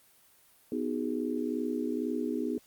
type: chord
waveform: sine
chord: G# minor seventh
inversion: first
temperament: just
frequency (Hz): 249.2 / 311.5 / 373.8 / 415.3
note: B3 / D#4 / F#4 / G#4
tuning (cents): +16 / +2 / +18 / 0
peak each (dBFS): -33 / -34 / -39 / -36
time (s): 0.72-2.58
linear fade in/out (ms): 2
effects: white hiss -62 dBFS RMS until 2.66 s + Opus 32 kbps